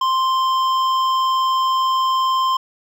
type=tone with hard clipping; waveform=triangle; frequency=1046.5 Hz; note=C6; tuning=in tune; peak=-17 dBFS; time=0.01-2.57 s; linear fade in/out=5 ms; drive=13 dB; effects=none